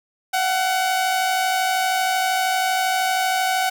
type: tone pair together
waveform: sawtooth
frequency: 698 / 750.8 Hz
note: F5 / F#5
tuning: -1 / +25 cents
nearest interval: minor second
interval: 126 cents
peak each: -25 / -15 dBFS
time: 0.33-3.7 s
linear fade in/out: 10 ms
effects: none